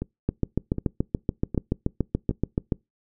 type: two click trains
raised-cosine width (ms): 3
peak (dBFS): -15 / -9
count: 4 / 18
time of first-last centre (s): 0.02-2.31 / 0.29-2.722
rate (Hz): 1.31 / 6.99
effects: noise-tail reverb RT60 0.2 s tail -25 dB re dry